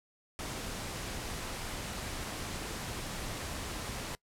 pink noise, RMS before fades -39 dBFS, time 0.39-4.15 s, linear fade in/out 0 ms, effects noise-tail reverb RT60 0.1 s tail -23 dB re dry + low-pass 11000 Hz 12 dB/octave

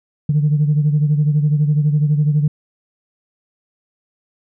sine beating tone pair, 148 / 160 Hz, D3 / D#3, +14 / +49 cents, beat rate 12 Hz, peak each -12 / -19 dBFS, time 0.29-2.48 s, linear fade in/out 5 ms, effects tanh soft clip ceiling -7 dBFS

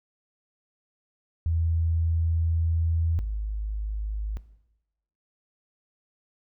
sine tone pair in turn, 82.41 / 52.44 Hz, E2 / G#1, 0 / +17 cents, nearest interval minor sixth, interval 783 cents, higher first, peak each -22 / -26 dBFS, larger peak first, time 1.46-3.19 / 3.19-4.37 s, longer first, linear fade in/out 0 ms, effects noise-tail reverb RT60 0.9 s tail -17 dB re dry

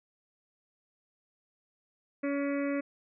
harmonic tone, 282 Hz, C#4, 30 cents sharp, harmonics 1 / 2 / 4 / 5 / 6 / 7 / 8 / 9, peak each -30 / -34 / -45 / -46 / -48 / -44 / -46 / -51 dBFS, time 2.23-2.81 s, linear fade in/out 10 ms, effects none

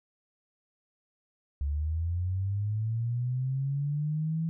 sine linear sweep, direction up, 69.3 to 164.7 Hz, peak -27 dBFS, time 1.61-4.49 s, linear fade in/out 0 ms, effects none

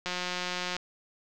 click train, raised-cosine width 0.2 ms, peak -15 dBFS, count 128, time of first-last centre 0.06-0.766 s, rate 180 Hz, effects low-pass 7000 Hz 12 dB/octave

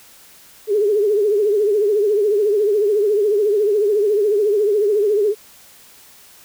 sine tone with vibrato, 415.3 Hz, G#4, in tune, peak -13 dBFS, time 0.67-5.35 s, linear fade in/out 50 ms, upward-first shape triangle, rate 14 Hz, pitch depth 110 cents each way, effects white hiss -46 dBFS RMS until 6.44 s

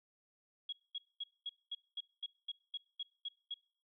sine tone bursts, 3316 Hz, G#7, 3 cents flat, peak -38 dBFS, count 12, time 0.69-3.542 s, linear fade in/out 5 ms, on 36 ms, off 220 ms, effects noise-tail reverb RT60 0.6 s tail -26 dB re dry

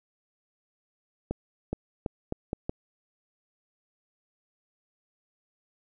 accelerating click train, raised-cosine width 2 ms, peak -16 dBFS, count 6, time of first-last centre 1.31-2.695 s, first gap 420 ms, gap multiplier 0.79, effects none

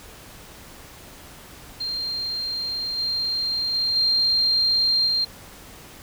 sine tone with level steps, 4186 Hz, C8, in tune, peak -25 / -22 / -20 / -17 / -19 dBFS, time 1.8-5.25 s, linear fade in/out 10 ms, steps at 2.97 / 3.73 / 3.95 / 5.06 s, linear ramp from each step 20 ms, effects pink hiss -44 dBFS RMS until 6.02 s

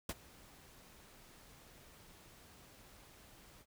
pink noise with ADSR envelope, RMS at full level -38 dBFS, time 0.09-3.66 s, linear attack 4 ms, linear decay 38 ms, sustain -22 dB, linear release 57 ms, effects none

